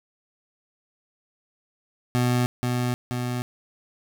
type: tone with echo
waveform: 25% pulse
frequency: 123.47 Hz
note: B2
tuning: in tune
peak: -16 dBFS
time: 2.15-2.46 s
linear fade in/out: 0 ms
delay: 480 ms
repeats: 2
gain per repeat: -3 dB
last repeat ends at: 3.42 s
effects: none